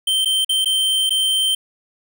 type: tone with dropouts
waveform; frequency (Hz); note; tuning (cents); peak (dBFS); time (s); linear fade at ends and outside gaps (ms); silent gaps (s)
square; 3118; G7; -10; -16; 0.07-1.55; 5; 0.248-0.256 / 0.447-0.492 / 0.646-0.657 / 1.095-1.105
effects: none